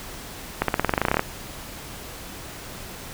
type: accelerating click train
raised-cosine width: 0.5 ms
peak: -4 dBFS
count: 15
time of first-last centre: 0.62-1.194 s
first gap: 63 ms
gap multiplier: 0.93
effects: pink hiss -38 dBFS RMS until 3.13 s